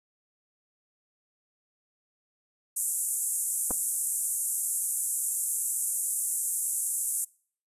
pink band-pass noise, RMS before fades -30 dBFS, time 2.76-7.25 s, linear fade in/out 10 ms, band 7700 to 12000 Hz, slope 48 dB/octave
clicks, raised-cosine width 1 ms, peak -20 dBFS, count 2, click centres 3.707 / 3.711 s
effects noise-tail reverb RT60 0.5 s tail -25 dB re dry + resampled to 32000 Hz

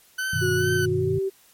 40% pulse tone with vibrato, 1501 Hz, F#6, 24 cents sharp, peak -24 dBFS, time 0.18-0.86 s, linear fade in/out 10 ms, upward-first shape sine, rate 2.3 Hz, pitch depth 42 cents each way
sine chord, G augmented, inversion none, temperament equal, 98 / 123.47 / 155.56 Hz, G2 / B2 / D#3, 0 / 0 / 0 cents, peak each -28 dBFS, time 0.33-1.19 s, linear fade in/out 5 ms
sine tone with pitch glide, 366.1 to 386.3 Hz, F#4 to G4, -18 to -25 cents, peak -22 dBFS, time 0.41-1.3 s, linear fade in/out 20 ms, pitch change +93 cents, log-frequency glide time 0.92-1.18 s
effects white hiss -56 dBFS RMS until 1.53 s + MP3 64 kbps

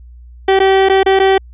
30% pulse tone with dropouts, 385.2 Hz, G4, 30 cents flat, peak -5 dBFS, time 0.48-1.38 s, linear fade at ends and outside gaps 5 ms, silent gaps 0.592-0.6 / 0.888-0.896 / 1.032-1.061 / 1.192-1.198 s, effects added 60 Hz sine -34 dBFS peak until 1.53 s + resampled to 8000 Hz

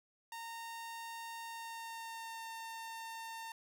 sawtooth tone with pitch glide, 920 to 907.3 Hz, A#5 to A#5, -23 to -47 cents, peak -40 dBFS, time 0.32-3.52 s, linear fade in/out 2 ms, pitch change -24 cents, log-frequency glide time 1.43-2.48 s, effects none

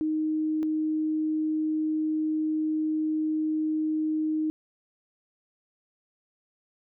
sine tone pair in turn, 311.1 / 311.1 Hz, D#4 / D#4, 0 / 0 cents, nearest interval unison, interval 0 cents, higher neither, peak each -24 dBFS, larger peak neither, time 0.01-0.63 / 0.63-4.5 s, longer second, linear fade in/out 0 ms, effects none

